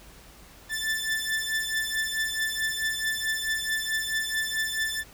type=beating tone pair; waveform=sawtooth; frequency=1760 / 1764.6 Hz; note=A6 / A6; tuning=0 / +5 cents; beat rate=4.6 Hz; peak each=-26 / -26 dBFS; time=0.69-5.04 s; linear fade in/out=50 ms; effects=added 50 Hz sine -53 dBFS peak until 5.13 s + pink hiss -51 dBFS RMS until 5.13 s